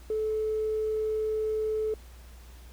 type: tone with tanh clipping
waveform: triangle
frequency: 434 Hz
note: A4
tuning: 24 cents flat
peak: -26 dBFS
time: 0.1-1.94 s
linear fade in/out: 2 ms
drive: 4 dB
effects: added 60 Hz sine -46 dBFS peak until 2.72 s + pink hiss -56 dBFS RMS until 2.72 s